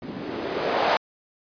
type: noise with low-pass filter sweep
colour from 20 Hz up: violet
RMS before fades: -26 dBFS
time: 0.02-0.97 s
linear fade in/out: 2 ms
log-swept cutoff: 200 to 770 Hz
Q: 1.8
effects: resampled to 11025 Hz